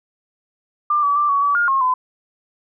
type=tone with pitch steps; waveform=sine; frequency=1191 / 1145 / 1178 / 1125 / 1146 / 1418 / 1078 / 1016 Hz; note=D6 / D6 / D6 / C#6 / D6 / F6 / C#6 / B5; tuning=+24 / -44 / +5 / +25 / -43 / +26 / -49 / +49 cents; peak=-14 dBFS; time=0.9-1.94 s; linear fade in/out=5 ms; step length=130 ms; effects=none